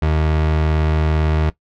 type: tone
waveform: 30% pulse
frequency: 77.78 Hz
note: D#2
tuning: in tune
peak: -12 dBFS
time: 0.02-1.5 s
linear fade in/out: 5 ms
effects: noise-tail reverb RT60 0.1 s tail -17 dB re dry + low-pass 3000 Hz 12 dB/octave